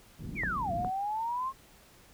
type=low-pass noise; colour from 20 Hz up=white; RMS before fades=-39 dBFS; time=0.18-0.91 s; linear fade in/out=50 ms; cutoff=250 Hz; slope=24 dB/octave
type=exponential two-way sweep; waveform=sine; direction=down then up; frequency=2498 to 674 to 1084 Hz; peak=-30 dBFS; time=0.35-1.53 s; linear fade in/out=50 ms; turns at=0.72 s
type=clicks; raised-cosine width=1 ms; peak=-23 dBFS; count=2; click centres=0.435 / 0.847 s
effects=pink hiss -58 dBFS RMS until 2.13 s